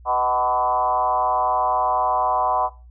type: tone with frequency modulation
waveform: sine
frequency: 878 Hz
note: A5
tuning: 4 cents flat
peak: -17 dBFS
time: 0.05-2.7 s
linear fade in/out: 50 ms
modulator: 128 Hz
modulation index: 1.9
effects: noise-tail reverb RT60 0.3 s tail -19 dB re dry + added 60 Hz sine -42 dBFS peak until 2.9 s